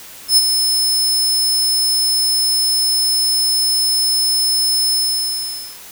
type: tone with ADSR envelope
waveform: sawtooth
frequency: 5230 Hz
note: E8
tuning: 15 cents flat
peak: -4 dBFS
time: 0.28-5.79 s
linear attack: 89 ms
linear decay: 36 ms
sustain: -7 dB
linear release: 860 ms
effects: white hiss -37 dBFS RMS until 5.91 s